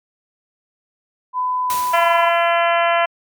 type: tone with pitch glide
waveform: sine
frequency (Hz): 1004 to 995.9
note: B5 to B5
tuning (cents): +28 to +14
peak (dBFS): -17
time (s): 1.33-2.32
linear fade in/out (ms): 50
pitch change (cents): -14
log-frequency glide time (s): 1.65-1.72
type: noise with exponential decay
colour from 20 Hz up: white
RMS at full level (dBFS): -25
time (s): 1.7-2.72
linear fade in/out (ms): 0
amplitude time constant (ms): 220
type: harmonic tone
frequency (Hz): 340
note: F4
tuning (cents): -46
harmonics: 2 / 3 / 4 / 5 / 6 / 7 / 8 / 9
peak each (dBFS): -16 / -20 / -22 / -24 / -26 / -27 / -28 / -29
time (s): 1.93-3.06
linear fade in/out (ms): 10
effects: MP3 96 kbps